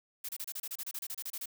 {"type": "noise bursts", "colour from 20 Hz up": "blue", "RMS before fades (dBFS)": -39, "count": 16, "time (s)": [0.24, 1.458], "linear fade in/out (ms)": 5, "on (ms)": 48, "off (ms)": 30, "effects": []}